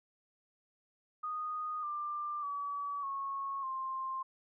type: tone with pitch steps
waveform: sine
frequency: 1237 / 1188.7 / 1142.2 / 1097.6 / 1054.7 Hz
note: D#6 / D6 / D6 / C#6 / C6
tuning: -10 / +21 / -49 / -17 / +14 cents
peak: -35 dBFS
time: 1.23-4.23 s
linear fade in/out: 10 ms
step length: 600 ms
effects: none